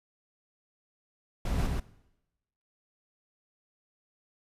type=noise with echo; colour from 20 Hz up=brown; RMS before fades=-29 dBFS; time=1.45-1.67 s; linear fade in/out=5 ms; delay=130 ms; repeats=1; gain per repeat=-2 dB; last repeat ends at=1.8 s; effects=noise-tail reverb RT60 0.9 s tail -19 dB re dry + resampled to 32000 Hz